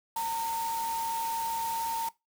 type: tone in noise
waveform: sine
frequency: 914 Hz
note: A#5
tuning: 34 cents flat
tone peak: -29 dBFS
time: 0.16-2.09 s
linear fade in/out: 5 ms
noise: white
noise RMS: -40 dBFS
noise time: 0.16-2.09 s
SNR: +8 dB
effects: noise-tail reverb RT60 0.2 s tail -20 dB re dry